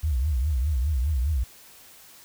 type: tone with vibrato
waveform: sine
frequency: 69.3 Hz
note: C#2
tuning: in tune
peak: -21 dBFS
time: 0.03-1.44 s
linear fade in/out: 10 ms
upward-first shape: triangle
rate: 4.9 Hz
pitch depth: 300 cents each way
effects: white hiss -50 dBFS RMS until 2.24 s